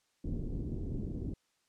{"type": "low-pass noise", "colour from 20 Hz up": "pink", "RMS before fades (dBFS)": -37, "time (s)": [0.24, 1.34], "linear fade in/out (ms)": 5, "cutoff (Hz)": 350, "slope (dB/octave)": 24, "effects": ["white hiss -75 dBFS RMS until 1.68 s", "low-pass 8000 Hz 12 dB/octave"]}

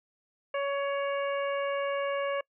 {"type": "harmonic tone", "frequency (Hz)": 560, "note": "C#5", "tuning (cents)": 18, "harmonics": [1, 2, 3, 4, 5], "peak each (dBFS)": [-29, -35, -39, -41, -43], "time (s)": [0.54, 2.41], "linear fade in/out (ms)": 5, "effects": ["noise-tail reverb RT60 0.1 s tail -25 dB re dry"]}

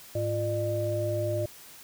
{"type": "tone cluster", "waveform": "sine", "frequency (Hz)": [105.9, 347.2, 602], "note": ["G#2", "F4", "D5"], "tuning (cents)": [34, -10, 43], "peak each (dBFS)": [-30, -34, -29], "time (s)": [0.15, 1.46], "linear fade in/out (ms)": 5, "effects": ["white hiss -49 dBFS RMS until 1.83 s"]}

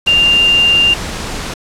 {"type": "tone in noise", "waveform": "sine", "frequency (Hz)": 2794, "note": "F7", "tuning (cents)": 0, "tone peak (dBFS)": -7, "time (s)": [0.07, 0.94], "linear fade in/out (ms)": 5, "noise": "pink", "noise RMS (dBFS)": -22, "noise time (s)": [0.06, 1.54], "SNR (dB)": 12, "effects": ["low-pass 8000 Hz 12 dB/octave"]}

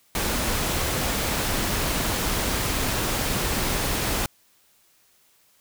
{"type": "noise", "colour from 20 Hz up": "pink", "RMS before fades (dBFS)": -25, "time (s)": [0.15, 4.26], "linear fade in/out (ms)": 2, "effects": ["white hiss -61 dBFS RMS until 5.6 s"]}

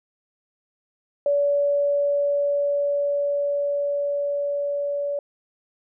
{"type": "tone with level ramp", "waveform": "sine", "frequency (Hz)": 572, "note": "D5", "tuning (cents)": -46, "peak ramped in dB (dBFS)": [-17, -23], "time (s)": [1.26, 5.19], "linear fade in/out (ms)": 2, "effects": []}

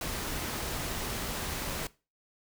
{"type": "noise", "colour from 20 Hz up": "pink", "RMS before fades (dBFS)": -35, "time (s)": [0.01, 1.87], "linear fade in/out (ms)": 2, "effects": ["noise-tail reverb RT60 0.3 s tail -20 dB re dry"]}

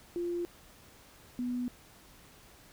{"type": "tone pair in turn", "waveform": "sine", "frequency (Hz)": [347.6, 246.4], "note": ["F4", "B3"], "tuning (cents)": [-8, -4], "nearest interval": "tritone", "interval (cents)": 596, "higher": "first", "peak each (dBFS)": [-31, -31], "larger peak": "neither", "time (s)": [[0.16, 0.45], [1.39, 1.68]], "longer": "neither", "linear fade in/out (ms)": 0, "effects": ["pink hiss -57 dBFS RMS until 2.72 s"]}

